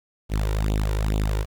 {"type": "tone with flanger", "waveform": "sawtooth", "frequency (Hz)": 52.3, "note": "G#1", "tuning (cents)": 13, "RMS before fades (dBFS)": -23, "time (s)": [0.29, 1.46], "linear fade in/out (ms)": 50, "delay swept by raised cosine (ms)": [0.27, 2.17], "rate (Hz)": 2.3, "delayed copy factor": 0.95, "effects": ["9-bit"]}